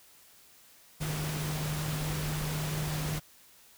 sine tone in noise, 152.5 Hz, D#3, 34 cents flat, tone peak -32 dBFS, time 1-3.2 s, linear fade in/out 20 ms, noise pink, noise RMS -37 dBFS, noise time 1-3.2 s, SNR +2 dB, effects white hiss -58 dBFS RMS until 3.77 s

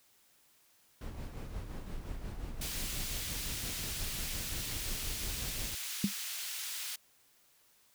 brown noise with tremolo, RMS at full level -39 dBFS, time 1.01-5.75 s, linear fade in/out 2 ms, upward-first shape sine, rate 5.7 Hz, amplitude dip 50%
pink high-pass noise, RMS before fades -40 dBFS, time 2.61-6.96 s, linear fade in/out 5 ms, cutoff 2700 Hz, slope 12 dB/octave
sine tone with exponential decay, 200 Hz, G3, 35 cents sharp, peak -22 dBFS, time 6.04-6.13 s, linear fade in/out 2 ms, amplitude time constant 18 ms
effects white hiss -67 dBFS RMS until 7.94 s

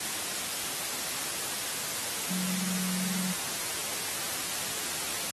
sine tone in noise, 183.5 Hz, F#3, 14 cents flat, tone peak -33 dBFS, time 2.3-3.33 s, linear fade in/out 5 ms, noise white, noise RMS -33 dBFS, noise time 0-5.31 s, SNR -3 dB, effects high-pass 100 Hz 12 dB/octave + AAC 32 kbps

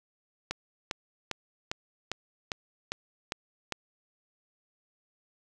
click train, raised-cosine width 0.2 ms, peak -14 dBFS, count 9, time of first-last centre 0.51-3.723 s, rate 2.49 Hz, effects none

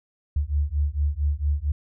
sine beating tone pair, 70.9 / 75.3 Hz, C#2 / D2, +40 / +44 cents, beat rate 4.4 Hz, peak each -24 dBFS, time 0.36-1.72 s, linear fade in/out 5 ms, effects none

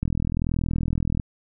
click train, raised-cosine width 5 ms, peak -12 dBFS, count 49, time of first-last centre 0.03-1.198 s, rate 41.1 Hz, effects none

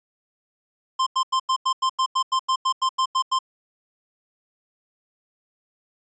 square tone bursts, 1046.5 Hz, C6, in tune, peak -19 dBFS, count 15, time 0.99-3.39 s, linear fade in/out 10 ms, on 76 ms, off 90 ms, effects resampled to 16000 Hz

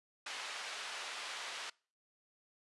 white band-pass noise, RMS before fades -44 dBFS, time 0.26-1.7 s, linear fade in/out 5 ms, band 710 to 3700 Hz, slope 12 dB/octave, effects noise-tail reverb RT60 0.4 s tail -25 dB re dry + resampled to 24000 Hz

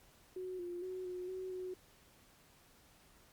sine tone with pitch steps, 369.4 / 351.2 / 370.7 / 362.2 / 373.5 / 368.4 Hz, F#4 / F4 / F#4 / F#4 / F#4 / F#4, -3 / +10 / +3 / -37 / +16 / -7 cents, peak -40 dBFS, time 0.36-1.74 s, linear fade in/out 5 ms, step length 230 ms, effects pink hiss -65 dBFS RMS until 3.32 s + Opus 48 kbps

